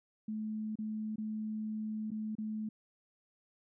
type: tone with dropouts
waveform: sine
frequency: 216 Hz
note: A3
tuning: 32 cents flat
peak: -35 dBFS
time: 0.28-2.69 s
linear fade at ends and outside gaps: 5 ms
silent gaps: 0.756-0.787 / 1.159-1.181 / 2.106-2.115 / 2.353-2.383 s
effects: none